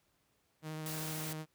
sawtooth tone with vibrato, 156.1 Hz, D#3, 6 cents sharp, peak -36 dBFS, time 0.62-1.46 s, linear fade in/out 50 ms, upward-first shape sine, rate 13 Hz, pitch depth 13 cents each way
white noise, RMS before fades -43 dBFS, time 0.86-1.33 s, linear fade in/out 2 ms
effects pink hiss -75 dBFS RMS until 1.54 s + high-pass 60 Hz 12 dB/octave

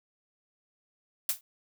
blue noise with exponential decay, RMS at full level -23 dBFS, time 1.29-1.41 s, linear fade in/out 2 ms, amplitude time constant 25 ms, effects none

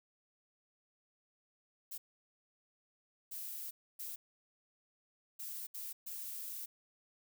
violet noise bursts at uneven times, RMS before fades -44 dBFS, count 6, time 1.91-1.98 / 3.31-3.71 / 3.99-4.16 / 5.39-5.67 / 5.74-5.93 / 6.06-6.66 s, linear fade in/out 10 ms, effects none

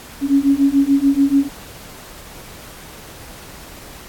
sine beating tone pair, 274.1 / 281 Hz, C#4 / C#4, -19 / +24 cents, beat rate 6.9 Hz, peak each -15 / -14 dBFS, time 0.21-1.49 s, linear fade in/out 50 ms, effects pink hiss -38 dBFS RMS until 4.08 s + AAC 64 kbps

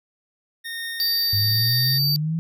25% pulse tone with tremolo, 1842 Hz, A#6, 21 cents flat, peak -24 dBFS, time 0.64-1.99 s, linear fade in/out 20 ms, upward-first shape triangle, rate 1.1 Hz, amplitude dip 55%
square tone, 4624 Hz, D8, 28 cents flat, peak -20 dBFS, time 1-2.16 s, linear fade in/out 0 ms
sine exponential sweep, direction up, 100.8 to 166.1 Hz, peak -21 dBFS, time 1.33-2.39 s, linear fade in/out 0 ms
effects none

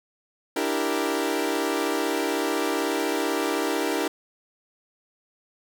sawtooth chord, E half-diminished seventh, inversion third, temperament equal, 293.7 / 329.6 / 392 / 466.2 Hz, D4 / E4 / G4 / Bb4, 0 / 0 / 0 / 0 cents, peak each -25 / -25 / -25 / -26 dBFS, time 0.56-4.08 s, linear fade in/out 5 ms, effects none

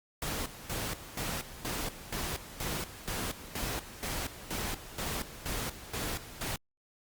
pink noise with tremolo, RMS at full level -35 dBFS, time 0.22-6.56 s, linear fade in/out 2 ms, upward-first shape square, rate 2.1 Hz, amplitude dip 75%, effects Opus 48 kbps

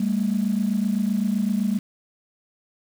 sine tone pair together, 199.2 / 227 Hz, G3 / A#3, +28 / -46 cents, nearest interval major second, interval 226 cents, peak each -21 / -23 dBFS, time 0-1.79 s, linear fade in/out 5 ms, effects tanh soft clip ceiling -13 dBFS + 7-bit

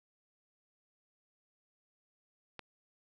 click, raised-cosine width 0.3 ms, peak -27 dBFS, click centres 2.593 s, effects none

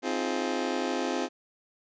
25% pulse chord, F minor seventh, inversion second, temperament just, 261.9 / 314.3 / 349.2 / 419.1 Hz, C4 / Eb4 / F4 / Ab4, +2 / +18 / 0 / +16 cents, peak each -28 / -32 / -29 / -31 dBFS, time 0.02-1.29 s, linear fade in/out 50 ms, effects resampled to 16000 Hz

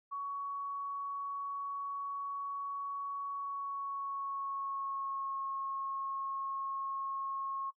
sine tone with pitch glide, 1120 to 1087.5 Hz, C#6 to C#6, +18 to -33 cents, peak -36 dBFS, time 0.11-7.71 s, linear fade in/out 20 ms, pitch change -51 cents, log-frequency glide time 3.32-5.43 s, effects noise-tail reverb RT60 0.1 s tail -18 dB re dry

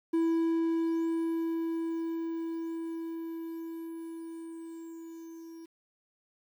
triangle tone with level ramp, 329.6 Hz, E4, in tune, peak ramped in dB -22 to -42 dBFS, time 0.13-5.66 s, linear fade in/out 10 ms, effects 10-bit

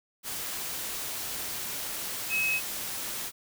sine tone in noise, 2563 Hz, E7, 49 cents flat, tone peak -25 dBFS, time 2.29-2.61 s, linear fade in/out 50 ms, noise white, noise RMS -35 dBFS, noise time 0.23-3.32 s, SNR +7 dB, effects none

